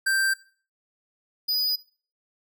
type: tone pair in turn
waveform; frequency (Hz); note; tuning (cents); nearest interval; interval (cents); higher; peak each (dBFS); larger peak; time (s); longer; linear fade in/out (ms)
square; 1570 / 4953; G6 / D#8; +2 / -9; octave + minor sixth; 1989; second; -21 / -23; first; 0.06-0.34 / 1.48-1.76; neither; 10
effects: noise-tail reverb RT60 0.4 s tail -19 dB re dry

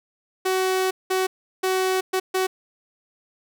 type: tone bursts at uneven times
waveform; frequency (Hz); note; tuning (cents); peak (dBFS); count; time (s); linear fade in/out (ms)
sawtooth; 375.2; F#4; +24; -16; 5; 0.45-0.91 / 1.1-1.27 / 1.63-2.01 / 2.13-2.2 / 2.34-2.47; 10
effects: none

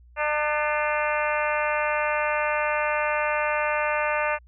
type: harmonic tone with a mistuned harmonic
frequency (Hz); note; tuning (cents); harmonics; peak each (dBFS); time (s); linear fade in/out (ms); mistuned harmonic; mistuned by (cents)
300; D4; +37; 2 / 3 / 4 / 5 / 6 / 7 / 8 / 9; -27 / -29 / -30 / -31 / -32 / -32 / -33 / -34; 0.16-4.39; 50; 6; -43
effects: added 60 Hz sine -49 dBFS peak until 4.47 s

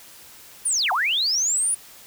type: linear two-way sweep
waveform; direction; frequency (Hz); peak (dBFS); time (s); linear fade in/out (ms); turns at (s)
sine; down then up; 9950 to 686 to 9950; -19; 0.65-1.75; 10; 0.92
effects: white hiss -46 dBFS RMS until 2.06 s

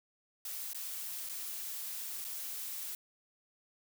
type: noise with dropouts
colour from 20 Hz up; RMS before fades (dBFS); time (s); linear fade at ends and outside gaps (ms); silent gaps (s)
blue; -41; 0.45-2.95; 2; 0.733-0.746 / 1.29-1.295 / 2.244-2.248
effects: none

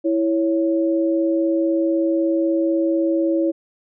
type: tone pair together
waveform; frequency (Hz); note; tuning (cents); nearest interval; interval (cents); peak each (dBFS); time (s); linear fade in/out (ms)
sine; 329.6 / 554.3; E4 / C#5; 0 / 0; major sixth; 900; -17 / -22; 0.04-3.52; 20
effects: none

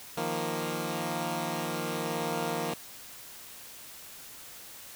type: chord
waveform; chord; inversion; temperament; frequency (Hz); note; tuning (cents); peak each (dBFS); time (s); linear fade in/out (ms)
10% pulse; Eb suspended second; none; equal; 155.56 / 174.61 / 233.1; Eb3 / F3 / Bb3; 0 / 0 / 0; -27; 0.17-2.74; 5
effects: white hiss -47 dBFS RMS until 4.95 s

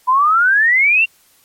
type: exponential sweep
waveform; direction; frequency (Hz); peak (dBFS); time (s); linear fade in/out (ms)
sine; up; 987.8 to 2794; -9; 0.07-1.06; 20
effects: white hiss -53 dBFS RMS until 1.44 s + MP3 64 kbps

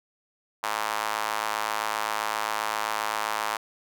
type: tone with high-pass filter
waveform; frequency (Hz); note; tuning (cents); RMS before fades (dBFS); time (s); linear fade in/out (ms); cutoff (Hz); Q
square; 53.8; A1; -38; -29; 0.63-3.57; 5; 960; 2.1
effects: none

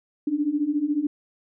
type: beating tone pair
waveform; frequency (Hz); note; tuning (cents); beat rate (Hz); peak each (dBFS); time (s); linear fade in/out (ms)
sine; 285.2 / 299.2; C#4 / D4; +49 / +32; 14; -26 / -23; 0.27-1.07; 5
effects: none

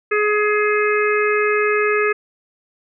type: harmonic tone with a mistuned harmonic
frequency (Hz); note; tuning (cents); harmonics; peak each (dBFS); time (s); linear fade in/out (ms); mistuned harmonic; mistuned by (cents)
420; G#4; +19; 1 / 3 / 4 / 5 / 6; -17 / -22 / -23 / -24 / -25; 0.11-2.13; 10; 6; +17
effects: none

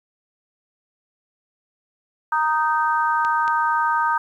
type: harmonic tone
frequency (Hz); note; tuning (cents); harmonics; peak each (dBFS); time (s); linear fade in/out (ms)
310.3; D#4; -5; 3 / 4 / 5; -20 / -22 / -24; 2.32-4.18; 5
type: clicks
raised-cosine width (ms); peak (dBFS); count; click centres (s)
0.2; -17; 2; 3.249 / 3.479
effects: 9-bit

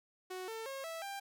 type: tone with pitch steps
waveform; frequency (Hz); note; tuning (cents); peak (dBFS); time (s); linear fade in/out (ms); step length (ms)
sawtooth; 370 / 447.7 / 541.7 / 655.5 / 793.1; F#4 / A4 / C#5 / E5 / G5; 0 / +30 / -40 / -10 / +20; -37; 0.3-1.2; 10; 180
effects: none

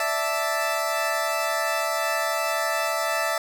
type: chord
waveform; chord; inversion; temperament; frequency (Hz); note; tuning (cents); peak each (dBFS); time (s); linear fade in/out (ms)
20% pulse; D suspended second; none; equal; 587.3 / 659.3 / 880; D5 / E5 / A5; 0 / 0 / 0; -25 / -20 / -25; 0-3.38; 2
effects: none

